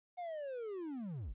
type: linear sweep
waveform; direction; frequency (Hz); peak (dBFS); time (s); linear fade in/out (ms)
triangle; down; 730 to 34; -38; 0.17-1.34; 20
effects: resampled to 8000 Hz + 13-bit